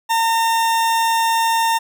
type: tone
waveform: 40% pulse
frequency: 911 Hz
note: A#5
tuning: 40 cents flat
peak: -14 dBFS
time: 0.09-1.79 s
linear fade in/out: 20 ms
effects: none